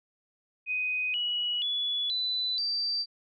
sine tone with pitch steps, 2501 / 2923 / 3416 / 3993 / 4667 Hz, D#7 / F#7 / G#7 / B7 / D8, +8 / -22 / +48 / +18 / -12 cents, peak -27 dBFS, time 0.66-3.06 s, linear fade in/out 50 ms, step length 480 ms, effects none

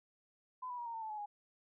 sine tone with pitch steps, 1011 / 982.2 / 954.3 / 927.1 / 900.7 / 875.1 / 850.1 / 825.9 Hz, B5 / B5 / A#5 / A#5 / A5 / A5 / G#5 / G#5, +40 / -10 / +40 / -10 / +40 / -10 / +40 / -10 cents, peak -40 dBFS, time 0.62-1.26 s, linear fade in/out 10 ms, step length 80 ms, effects none

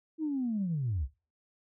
sine linear sweep, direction down, 324.8 to 57.5 Hz, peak -28 dBFS, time 0.18-1.08 s, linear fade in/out 50 ms, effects noise-tail reverb RT60 0.3 s tail -18 dB re dry + tanh soft clip ceiling -24 dBFS

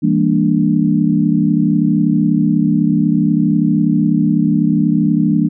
sine chord, E half-diminished seventh, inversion none, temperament equal with one note detuned, 164.81 / 200.9 / 233.1 / 293.7 Hz, E3 / G3 / Bb3 / D4, 0 / +43 / 0 / 0 cents, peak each -16 dBFS, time 0.02-5.49 s, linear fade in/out 20 ms, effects none

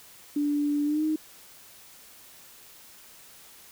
sine tone with pitch glide, 291.8 to 310.9 Hz, D4 to D#4, -11 to -1 cents, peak -23 dBFS, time 0.36-1.16 s, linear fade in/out 5 ms, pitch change +110 cents, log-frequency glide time 0.84-1.04 s, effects white hiss -51 dBFS RMS until 3.71 s

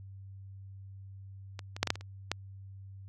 clicks, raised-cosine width 0.2 ms, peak -23 / -23 / -8 / -13 / -8 / -24 / -30 / -12 dBFS, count 8, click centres 1.592 / 1.765 / 1.83 / 1.873 / 1.904 / 1.956 / 2.01 / 2.316 s, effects added 97 Hz sine -45 dBFS peak until 3.08 s + AAC 64 kbps

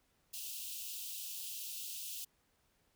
white high-pass noise, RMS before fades -44 dBFS, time 0.33-2.25 s, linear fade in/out 10 ms, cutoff 2600 Hz, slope 96 dB/octave, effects pink hiss -75 dBFS RMS until 2.95 s

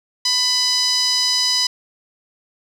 sawtooth tone with band-pass filter, 998 Hz, B5, 18 cents sharp, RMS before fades -18 dBFS, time 0.25-1.67 s, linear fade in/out 5 ms, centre 5000 Hz, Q 5.3, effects 8-bit

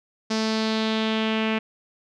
sawtooth tone with low-pass filter sweep, 220 Hz, A3, in tune, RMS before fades -24 dBFS, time 0.3-1.59 s, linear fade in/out 10 ms, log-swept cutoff 5300 to 2600 Hz, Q 3.1, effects none

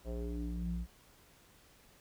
square tone with low-pass filter sweep, 58.8 Hz, A#1, 16 cents sharp, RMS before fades -38 dBFS, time 0.04-0.87 s, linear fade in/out 50 ms, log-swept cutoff 590 to 130 Hz, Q 3.9, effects pink hiss -63 dBFS RMS until 2 s

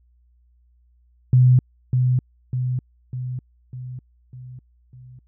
sine tone with echo, 126.3 Hz, B2, 39 cents sharp, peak -10 dBFS, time 1.33-1.59 s, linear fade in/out 2 ms, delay 600 ms, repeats 6, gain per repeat -5 dB, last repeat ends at 5.19 s, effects added 60 Hz sine -55 dBFS peak until 5.27 s

